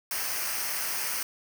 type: noise with comb filter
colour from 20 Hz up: white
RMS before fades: -31 dBFS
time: 0.11-1.23 s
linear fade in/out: 2 ms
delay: 0.27 ms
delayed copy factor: -0.65
effects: none